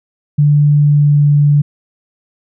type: tone with pitch glide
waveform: sine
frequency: 146.83 to 145.73 Hz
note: D3 to D3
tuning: 0 to -13 cents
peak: -6 dBFS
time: 0.38-1.62 s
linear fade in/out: 10 ms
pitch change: -13 cents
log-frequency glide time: 0.76-1.26 s
effects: none